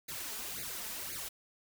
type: noise with flanger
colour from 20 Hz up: white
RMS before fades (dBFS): -41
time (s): 0.08-1.29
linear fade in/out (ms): 10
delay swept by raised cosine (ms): 0.45 to 4.65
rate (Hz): 1.9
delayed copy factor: +1
effects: none